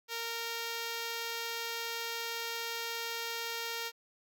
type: tone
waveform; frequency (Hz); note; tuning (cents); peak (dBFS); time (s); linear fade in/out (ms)
5% pulse; 462.7; A#4; -13; -24; 0.08-3.92; 50
effects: none